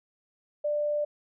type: tone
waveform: sine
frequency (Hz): 592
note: D5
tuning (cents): +14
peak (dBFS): -25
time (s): 0.64-1.05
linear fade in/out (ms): 10
effects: none